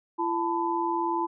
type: tone cluster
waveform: sine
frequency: 339 / 880 / 1001 Hz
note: E4 / A5 / B5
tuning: +49 / 0 / +23 cents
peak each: -29 dBFS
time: 0.18-1.27 s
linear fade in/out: 20 ms
effects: none